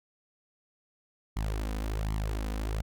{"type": "tone with flanger", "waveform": "sawtooth", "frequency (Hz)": 53, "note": "G#1", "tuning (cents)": 36, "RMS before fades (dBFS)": -32, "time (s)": [1.36, 2.82], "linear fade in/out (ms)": 10, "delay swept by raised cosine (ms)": [0.94, 4.04], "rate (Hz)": 1.3, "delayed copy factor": 0.8, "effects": []}